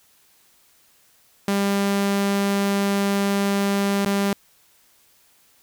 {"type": "tone with dropouts", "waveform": "sawtooth", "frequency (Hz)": 199.3, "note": "G3", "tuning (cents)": 29, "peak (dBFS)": -15, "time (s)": [1.48, 4.33], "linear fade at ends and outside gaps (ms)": 2, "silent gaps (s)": [4.05, 4.06], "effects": ["white hiss -58 dBFS RMS until 5.62 s"]}